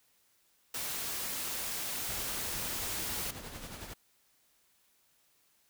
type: noise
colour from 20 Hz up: white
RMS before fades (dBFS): -37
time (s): 0.74-3.31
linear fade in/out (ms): 5
type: noise with tremolo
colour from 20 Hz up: pink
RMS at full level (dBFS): -43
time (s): 2.08-3.94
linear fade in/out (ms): 10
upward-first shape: sine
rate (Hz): 11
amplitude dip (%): 45
effects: white hiss -70 dBFS RMS until 5.69 s